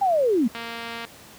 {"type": "linear sweep", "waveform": "sine", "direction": "down", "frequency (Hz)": [817, 207.7], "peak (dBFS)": -17, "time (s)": [0.01, 0.48], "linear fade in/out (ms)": 10}
{"type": "click train", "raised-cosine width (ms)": 0.3, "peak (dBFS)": -18, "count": 117, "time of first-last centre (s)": [0.55, 1.05], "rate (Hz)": 232}
{"effects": ["pink hiss -46 dBFS RMS until 1.38 s", "high-pass 100 Hz 12 dB/octave"]}